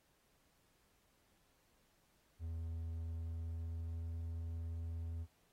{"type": "tone with pitch glide", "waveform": "triangle", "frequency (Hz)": [82.2, 82.82], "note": ["E2", "E2"], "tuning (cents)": [-4, 9], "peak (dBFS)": -38, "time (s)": [2.39, 5.27], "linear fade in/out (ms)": 50, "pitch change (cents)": 13, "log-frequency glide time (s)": [3.01, 4.08], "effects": ["pink hiss -75 dBFS RMS until 5.52 s", "AAC 48 kbps"]}